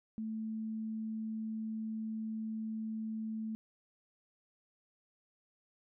sine tone, 220 Hz, A3, in tune, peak -36 dBFS, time 0.18-3.55 s, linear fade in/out 0 ms, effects none

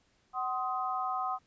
sine chord, C diminished, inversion second, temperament just, 753.5 / 1046.5 / 1255.8 Hz, Gb5 / C6 / Eb6, +31 / 0 / +16 cents, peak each -34 / -37 / -34 dBFS, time 0.33-1.39 s, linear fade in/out 50 ms, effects pink hiss -70 dBFS RMS until 1.46 s + resampled to 16000 Hz

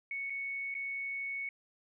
sine tone with dropouts, 2217 Hz, C#7, in tune, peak -35 dBFS, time 0.11-1.49 s, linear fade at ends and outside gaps 2 ms, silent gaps 0.299-0.303 / 0.742-0.75 s, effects none

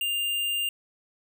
square tone, 2800 Hz, F7, 4 cents sharp, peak -26 dBFS, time 0.01-0.69 s, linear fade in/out 2 ms, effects none

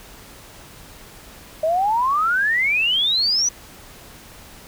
sine exponential sweep, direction up, 615 to 6030 Hz, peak -16 dBFS, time 1.63-3.49 s, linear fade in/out 5 ms, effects pink hiss -43 dBFS RMS until 4.67 s

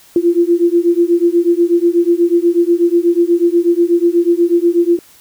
sine beating tone pair, 340.1 / 348.3 Hz, F4 / F4, -46 / -5 cents, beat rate 8.2 Hz, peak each -12 dBFS, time 0.16-4.99 s, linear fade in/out 2 ms, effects white hiss -45 dBFS RMS until 5.2 s

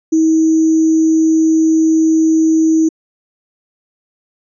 sine tone with sample-and-hold, 319.9 Hz, D#4, 48 cents sharp, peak -8 dBFS, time 0.12-2.89 s, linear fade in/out 10 ms, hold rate 6300 Hz, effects resampled to 22050 Hz

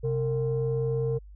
sine tone pair together, 130.81 / 457.6 Hz, C3 / A#4, 0 / -32 cents, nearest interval octave + minor seventh, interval 2168 cents, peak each -26 dBFS, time 0.03-1.19 s, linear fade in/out 20 ms, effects tanh soft clip ceiling -19 dBFS + added 50 Hz sine -44 dBFS peak until 1.35 s

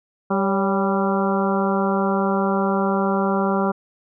harmonic tone with a mistuned harmonic, 196.1 Hz, G3, 1 cent sharp, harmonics 1 / 2 / 3 / 4 / 5 / 6 / 7, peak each -21 / -24 / -26 / -27 / -28 / -29 / -29 dBFS, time 0.3-3.72 s, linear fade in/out 10 ms, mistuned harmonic 3, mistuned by -55 cents, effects none

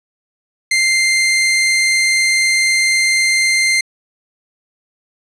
sawtooth tone, 2092 Hz, C7, 1 cent flat, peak -8 dBFS, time 0.71-3.81 s, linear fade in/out 5 ms, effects resampled to 24000 Hz

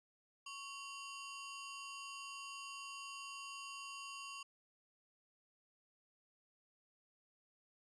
sawtooth ring-modulated tone, 1936 Hz, B6, 35 cents flat, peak -40 dBFS, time 0.46-4.43 s, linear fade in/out 5 ms, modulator 831 Hz, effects resampled to 22050 Hz

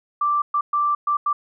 sine tone bursts at uneven times, 1174 Hz, D6, 1 cent flat, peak -17 dBFS, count 5, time 0.21-0.42 / 0.54-0.61 / 0.73-0.95 / 1.07-1.17 / 1.26-1.33 s, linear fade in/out 5 ms, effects none

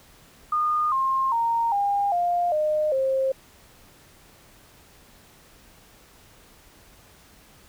sine tone with pitch steps, 1222 / 1063.8 / 926.1 / 806.2 / 701.9 / 611 / 531.9 Hz, D#6 / C6 / A#5 / G5 / F5 / D#5 / C5, -32 / +28 / -12 / +48 / +9 / -32 / +28 cents, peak -20 dBFS, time 0.52-3.32 s, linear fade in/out 5 ms, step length 400 ms, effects pink hiss -53 dBFS RMS until 7.68 s

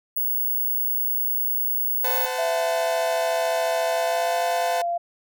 sine tone, 15690 Hz, B9, 13 cents flat, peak -21 dBFS, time 0.16-2.26 s, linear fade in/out 10 ms
sawtooth chord, F# diminished, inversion second, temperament equal with one note detuned, 511.6 / 740 / 880 Hz, C5 / F#5 / A5, -39 / 0 / 0 cents, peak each -24 / -28 / -27 dBFS, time 2.04-4.82 s, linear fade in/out 5 ms
sine tone with pitch glide, 666 to 689.9 Hz, E5 to F5, +18 to -21 cents, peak -22 dBFS, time 2.38-4.98 s, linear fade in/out 10 ms, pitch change +61 cents, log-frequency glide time 3.87-4.41 s
effects none

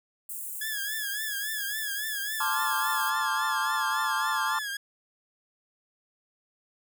white high-pass noise, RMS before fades -37 dBFS, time 0.29-3.1 s, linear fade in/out 5 ms, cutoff 7700 Hz, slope 48 dB/octave
sawtooth tone with vibrato, 1683 Hz, G#6, 23 cents sharp, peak -28 dBFS, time 0.61-4.77 s, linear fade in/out 5 ms, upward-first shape triangle, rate 3.6 Hz, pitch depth 100 cents each way
triangle chord, D minor seventh, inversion second, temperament equal, 880 / 1046.5 / 1174.7 / 1396.9 Hz, A5 / C6 / D6 / F6, 0 / 0 / 0 / 0 cents, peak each -30 dBFS, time 2.4-4.59 s, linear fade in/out 5 ms
effects none

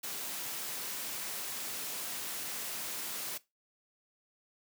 white noise, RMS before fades -39 dBFS, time 0.03-3.38 s, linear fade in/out 10 ms, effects noise-tail reverb RT60 0.2 s tail -18 dB re dry + high-pass 150 Hz 12 dB/octave

